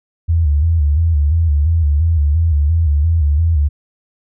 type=tone with vibrato; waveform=sine; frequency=77.78 Hz; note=D#2; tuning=in tune; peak=-10 dBFS; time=0.28-3.69 s; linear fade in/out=20 ms; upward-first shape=square; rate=2.9 Hz; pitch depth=110 cents each way; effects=none